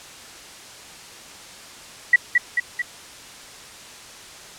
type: tone with echo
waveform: sine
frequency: 1946 Hz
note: B6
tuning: 26 cents flat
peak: -8 dBFS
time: 2.13-2.16 s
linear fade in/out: 5 ms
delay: 220 ms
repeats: 3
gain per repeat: -4 dB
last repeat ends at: 2.82 s
effects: white hiss -41 dBFS RMS until 4.58 s + low-pass 8000 Hz 12 dB/octave